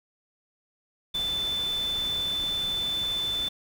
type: tone in noise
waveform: sine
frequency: 3520 Hz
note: A7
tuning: in tune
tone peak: -26 dBFS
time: 1.14-3.49 s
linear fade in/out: 10 ms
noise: pink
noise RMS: -40 dBFS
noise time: 1.14-3.49 s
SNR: +11 dB
effects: none